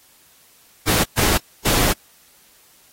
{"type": "noise bursts at uneven times", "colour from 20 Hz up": "pink", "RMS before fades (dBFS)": -18, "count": 3, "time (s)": [[0.87, 1.04], [1.17, 1.38], [1.65, 1.93]], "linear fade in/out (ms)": 10, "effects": ["white hiss -53 dBFS RMS until 2.92 s", "AAC 48 kbps"]}